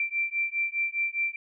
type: beating tone pair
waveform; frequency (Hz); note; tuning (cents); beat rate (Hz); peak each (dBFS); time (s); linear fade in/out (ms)
sine; 2349 / 2353.9; D7 / D7; 0 / +3; 4.9; -29; 0-1.36; 2
effects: none